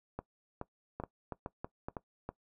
two click trains, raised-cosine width 1 ms, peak -24 / -24 dBFS, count 5 / 5, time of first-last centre 1-2.29 / 0.19-1.885 s, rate 3.1 / 2.36 Hz, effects noise-tail reverb RT60 0.1 s tail -19 dB re dry

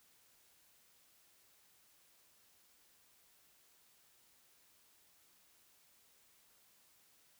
silence, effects white hiss -69 dBFS RMS until 7.39 s

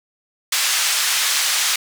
white band-pass noise, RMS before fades -19 dBFS, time 0.52-1.76 s, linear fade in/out 5 ms, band 1300 to 7400 Hz, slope 12 dB/octave, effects none

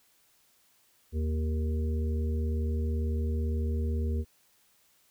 harmonic tone, 78 Hz, D#2, 5 cents sharp, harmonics 1 / 3 / 5 / 6, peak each -27 / -37 / -41 / -43 dBFS, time 1.12-4.25 s, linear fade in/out 50 ms, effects white hiss -66 dBFS RMS until 5.1 s

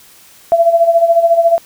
sine tone with tremolo, 673 Hz, E5, 36 cents sharp, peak -4 dBFS, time 0.52-1.58 s, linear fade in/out 0 ms, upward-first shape sine, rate 14 Hz, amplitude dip 70%, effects white hiss -43 dBFS RMS until 1.65 s

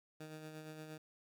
15% pulse tone with tremolo, 155.56 Hz, D#3, in tune, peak -40 dBFS, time 0.2-0.98 s, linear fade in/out 5 ms, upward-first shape sine, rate 8.6 Hz, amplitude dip 40%, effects none

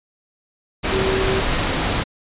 sine tone in noise, 383 Hz, G4, 40 cents flat, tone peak -20 dBFS, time 0.91-1.41 s, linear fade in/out 20 ms, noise pink, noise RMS -20 dBFS, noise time 0.83-2.04 s, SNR -3 dB, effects resampled to 8000 Hz

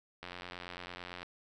click train, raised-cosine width 0.3 ms, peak -27 dBFS, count 90, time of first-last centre 0.23-1.23 s, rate 89 Hz, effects none

